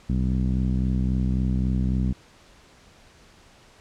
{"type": "tone with low-pass filter", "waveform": "sawtooth", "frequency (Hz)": 63.7, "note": "C2", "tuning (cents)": -46, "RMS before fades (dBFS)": -23, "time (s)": [0.09, 2.13], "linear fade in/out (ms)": 10, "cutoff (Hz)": 210, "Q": 2.6, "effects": ["pink hiss -53 dBFS RMS until 3.8 s", "low-pass 7000 Hz 12 dB/octave"]}